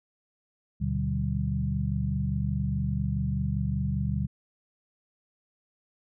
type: tone cluster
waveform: sine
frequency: 75.1 / 122.4 / 147.3 / 192.8 Hz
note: D2 / B2 / D3 / G3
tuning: +39 / -15 / +6 / -28 cents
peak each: -31 dBFS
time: 0.8-4.27 s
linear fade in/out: 20 ms
effects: none